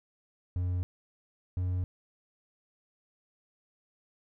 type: tone pair in turn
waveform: triangle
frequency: 89.7 / 90.79 Hz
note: F2 / F#2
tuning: +47 / -32 cents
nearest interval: unison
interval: 21 cents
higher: second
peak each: -26 dBFS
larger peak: neither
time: 0.56-0.83 / 1.57-1.84 s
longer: neither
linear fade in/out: 0 ms
effects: none